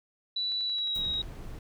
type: tone with pitch glide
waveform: sine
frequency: 3951 to 3812 Hz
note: B7 to A#7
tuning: 0 to +38 cents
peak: -28 dBFS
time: 0.36-1.22 s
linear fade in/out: 5 ms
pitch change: -62 cents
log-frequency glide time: 0.64-1.05 s
type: click train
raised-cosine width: 0.2 ms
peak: -33 dBFS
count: 9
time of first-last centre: 0.52-1.228 s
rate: 11.3 Hz
type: noise with exponential decay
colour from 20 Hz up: violet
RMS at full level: -42 dBFS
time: 0.95-1.07 s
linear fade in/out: 2 ms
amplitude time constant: 26 ms
type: noise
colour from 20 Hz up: brown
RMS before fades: -41 dBFS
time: 0.96-1.59 s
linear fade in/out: 2 ms
effects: none